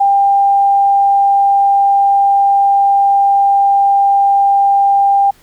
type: tone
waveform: sine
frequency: 796 Hz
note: G5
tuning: 26 cents sharp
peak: -7 dBFS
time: 0-5.31 s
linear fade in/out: 10 ms
effects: pink hiss -48 dBFS RMS until 5.42 s